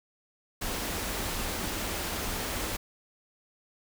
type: band-stop noise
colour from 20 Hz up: pink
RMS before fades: -33 dBFS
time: 0.61-2.77 s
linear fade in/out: 10 ms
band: 110 to 160 Hz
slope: 96 dB/octave
effects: none